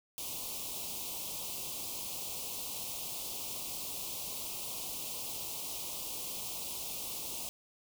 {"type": "band-stop noise", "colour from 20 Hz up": "white", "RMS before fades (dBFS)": -40, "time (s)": [0.18, 7.49], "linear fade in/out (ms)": 0, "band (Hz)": [1100, 2500], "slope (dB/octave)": 48, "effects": []}